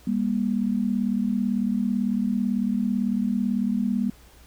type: tone pair together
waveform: sine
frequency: 200.7 / 238.7 Hz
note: G3 / A#3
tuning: +41 / +41 cents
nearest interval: minor third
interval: 300 cents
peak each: -24 dBFS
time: 0.07-4.1 s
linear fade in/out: 5 ms
effects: added 60 Hz sine -51 dBFS peak until 4.46 s + pink hiss -54 dBFS RMS until 4.46 s